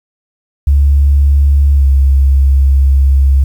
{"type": "tone with pitch glide", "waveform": "sine", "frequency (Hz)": [70.6, 68.08], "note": ["C#2", "C#2"], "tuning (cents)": [32, -31], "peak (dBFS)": -4, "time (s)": [0.67, 3.44], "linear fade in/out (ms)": 5, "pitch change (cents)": -63, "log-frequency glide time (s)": [1.75, 1.85], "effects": ["tanh soft clip ceiling 0 dBFS", "7-bit"]}